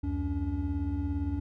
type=tone cluster; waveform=triangle; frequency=71.1 / 88.7 / 284.8 Hz; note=C#2 / F2 / C#4; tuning=+45 / +27 / +47 cents; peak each=-31 dBFS; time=0.03-1.4 s; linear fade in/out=10 ms; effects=none